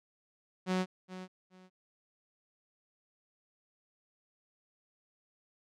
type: tone with echo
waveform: sawtooth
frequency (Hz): 185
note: F#3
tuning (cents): 0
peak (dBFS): -25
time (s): 0.66-0.86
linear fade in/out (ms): 50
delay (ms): 420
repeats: 2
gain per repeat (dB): -13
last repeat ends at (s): 1.7
effects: low-pass 6000 Hz 12 dB/octave